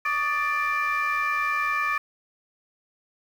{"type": "tone cluster", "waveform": "sine", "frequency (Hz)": [1144, 1224, 1762, 2370], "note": ["D6", "D#6", "A6", "D7"], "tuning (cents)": [-46, -29, 2, 15], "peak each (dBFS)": -27, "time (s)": [0.05, 1.98], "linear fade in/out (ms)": 5, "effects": ["tanh soft clip ceiling -17 dBFS", "8-bit"]}